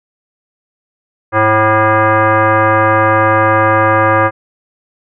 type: tone with frequency modulation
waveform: sine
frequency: 331.5 Hz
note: E4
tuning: 10 cents sharp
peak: -7 dBFS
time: 1.32-4.31 s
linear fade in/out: 50 ms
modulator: 436 Hz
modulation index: 3.1
effects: none